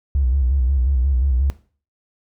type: tone with vibrato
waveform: triangle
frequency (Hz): 65.41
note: C2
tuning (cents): 0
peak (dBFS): -11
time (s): 0.15-1.5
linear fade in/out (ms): 0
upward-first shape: square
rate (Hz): 5.6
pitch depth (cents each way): 100
effects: noise-tail reverb RT60 0.4 s tail -19 dB re dry + tanh soft clip ceiling -12 dBFS

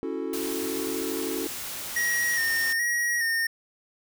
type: chord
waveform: triangle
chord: F# minor seventh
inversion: second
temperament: equal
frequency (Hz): 277.2 / 329.6 / 370 / 440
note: C#4 / E4 / F#4 / A4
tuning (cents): 0 / 0 / 0 / 0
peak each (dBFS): -32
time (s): 0.03-1.47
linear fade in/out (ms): 0
type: noise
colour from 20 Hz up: white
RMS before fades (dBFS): -35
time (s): 0.33-2.73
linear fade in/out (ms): 5
type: tone with vibrato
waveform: square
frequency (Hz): 1864.7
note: A#6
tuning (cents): 0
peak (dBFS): -24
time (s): 1.96-3.47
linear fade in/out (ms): 5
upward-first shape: square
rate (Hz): 1.2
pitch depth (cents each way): 32
effects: none

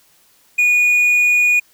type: tone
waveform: triangle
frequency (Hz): 2454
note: D#7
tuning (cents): -25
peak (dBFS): -9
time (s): 0.58-1.6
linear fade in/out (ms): 10
effects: white hiss -54 dBFS RMS until 1.73 s

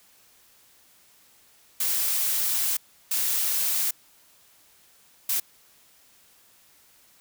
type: noise bursts at uneven times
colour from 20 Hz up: blue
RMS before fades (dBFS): -25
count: 3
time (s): 1.8-2.77 / 3.11-3.91 / 5.29-5.4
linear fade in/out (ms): 5
effects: white hiss -58 dBFS RMS until 7.2 s

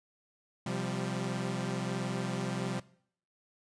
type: chord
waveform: sawtooth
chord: C suspended fourth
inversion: none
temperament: equal with one note detuned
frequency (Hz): 129.24 / 174.61 / 196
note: C3 / F3 / G3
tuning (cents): -21 / 0 / 0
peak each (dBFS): -33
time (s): 0.66-2.8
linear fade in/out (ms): 5
effects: noise-tail reverb RT60 0.6 s tail -20 dB re dry + resampled to 22050 Hz

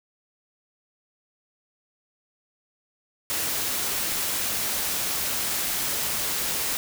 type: noise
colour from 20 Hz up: white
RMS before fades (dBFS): -27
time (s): 3.3-6.77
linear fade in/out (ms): 0
effects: none

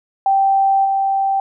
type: tone with level steps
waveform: sine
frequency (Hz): 781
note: G5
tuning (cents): -7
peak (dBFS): -11 / -14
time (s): 0.26-1.4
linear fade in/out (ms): 2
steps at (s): 0.84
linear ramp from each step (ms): 20
effects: none

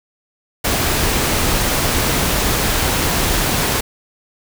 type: noise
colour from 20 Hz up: pink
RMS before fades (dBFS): -17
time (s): 0.64-3.81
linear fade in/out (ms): 10
effects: none

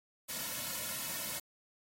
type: noise with comb filter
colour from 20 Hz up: white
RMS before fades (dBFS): -39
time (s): 0.28-1.4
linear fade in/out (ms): 20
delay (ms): 2.5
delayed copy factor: -0.95
effects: AAC 48 kbps

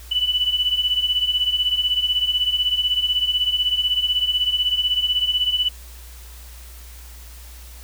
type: beating tone pair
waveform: sine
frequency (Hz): 2965 / 2981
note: F#7 / F#7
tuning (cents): +3 / +12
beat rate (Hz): 16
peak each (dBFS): -23 / -19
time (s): 0.11-5.69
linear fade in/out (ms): 10
effects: added 60 Hz sine -38 dBFS peak until 7.83 s + white hiss -45 dBFS RMS until 7.83 s

